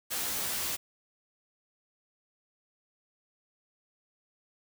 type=noise with comb filter; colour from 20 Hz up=white; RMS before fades=-33 dBFS; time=0.1-0.77 s; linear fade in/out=20 ms; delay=14 ms; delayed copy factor=+0.55; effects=none